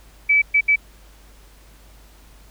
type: tone bursts at uneven times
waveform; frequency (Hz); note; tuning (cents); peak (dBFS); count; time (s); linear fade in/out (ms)
sine; 2300; D7; -37; -12; 3; 0.29-0.42 / 0.54-0.61 / 0.68-0.76; 10
effects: added 50 Hz sine -46 dBFS peak until 2.5 s + pink hiss -52 dBFS RMS until 2.5 s